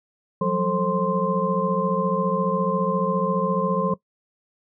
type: tone cluster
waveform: sine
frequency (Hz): 175.1 / 189.6 / 442.1 / 532 / 1045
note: F3 / F#3 / A4 / C5 / C6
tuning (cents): +5 / +43 / +8 / +29 / -2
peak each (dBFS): -26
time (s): 0.41-3.94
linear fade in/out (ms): 5
effects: noise-tail reverb RT60 0.1 s tail -19 dB re dry